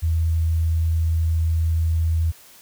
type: tone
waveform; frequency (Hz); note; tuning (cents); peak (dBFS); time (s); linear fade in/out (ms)
sine; 81.5; E2; -19; -17; 0.02-2.32; 20
effects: white hiss -48 dBFS RMS until 2.61 s